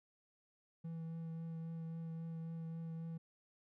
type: tone with vibrato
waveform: triangle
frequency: 164 Hz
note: E3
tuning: 9 cents flat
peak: -40 dBFS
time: 0.84-3.18 s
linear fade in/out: 10 ms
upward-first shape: triangle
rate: 3.7 Hz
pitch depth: 15 cents each way
effects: none